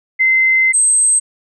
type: tone pair in turn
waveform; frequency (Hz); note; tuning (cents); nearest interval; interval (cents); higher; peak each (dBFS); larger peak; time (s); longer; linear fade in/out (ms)
sine; 2067 / 8268; C7 / C9; -22 / -22; 2 octaves; 2400; second; -9; neither; 0.19-0.73 / 0.73-1.2; first; 20
effects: none